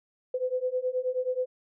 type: beating tone pair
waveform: sine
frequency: 502 / 511.4 Hz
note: B4 / C5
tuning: +28 / -40 cents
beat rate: 9.4 Hz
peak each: -30 / -29 dBFS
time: 0.34-1.46 s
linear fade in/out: 5 ms
effects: none